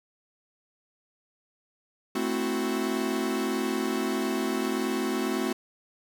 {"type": "chord", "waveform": "45% pulse", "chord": "F# half-diminished seventh", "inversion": "first", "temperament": "equal", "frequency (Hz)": [220, 261.6, 329.6, 370], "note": ["A3", "C4", "E4", "F#4"], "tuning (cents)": [0, 0, 0, 0], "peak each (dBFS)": [-32, -31, -34, -31], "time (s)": [2.15, 5.53], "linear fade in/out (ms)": 5, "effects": []}